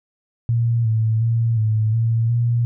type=tone with pitch steps; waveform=sine; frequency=116.9 / 111 / 115.2 / 109 / 114.3 / 118.5 Hz; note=A#2 / A2 / A#2 / A2 / A#2 / A#2; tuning=+5 / +16 / -20 / -16 / -34 / +29 cents; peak=-15 dBFS; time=0.49-2.65 s; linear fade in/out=0 ms; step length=360 ms; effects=none